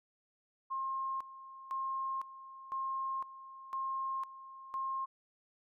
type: tone with tremolo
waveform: sine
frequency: 1067 Hz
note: C6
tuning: 34 cents sharp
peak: -34 dBFS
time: 0.7-5.06 s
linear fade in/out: 20 ms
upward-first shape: square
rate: 0.99 Hz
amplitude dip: 80%
effects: none